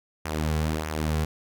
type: tone with flanger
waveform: sawtooth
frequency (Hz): 77.78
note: D#2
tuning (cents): 0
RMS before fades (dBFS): -27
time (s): 0.25-1.25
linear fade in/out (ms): 5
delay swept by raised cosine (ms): 0.23 to 3.33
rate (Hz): 1.6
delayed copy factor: -0.6
effects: none